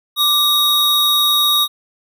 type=tone pair together; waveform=square; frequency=1174.7 / 3768 Hz; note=D6 / A#7; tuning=0 / +18 cents; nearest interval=octave + minor sixth; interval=2018 cents; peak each=-21 / -13 dBFS; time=0.16-1.68 s; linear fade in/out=50 ms; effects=none